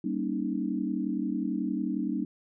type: chord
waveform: sine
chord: Eb dominant seventh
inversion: first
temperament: just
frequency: 194.45 / 233.3 / 280 / 311.1 Hz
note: G3 / Bb3 / Db4 / Eb4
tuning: -14 / +2 / +18 / 0 cents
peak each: -33 dBFS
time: 0.04-2.25 s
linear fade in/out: 5 ms
effects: none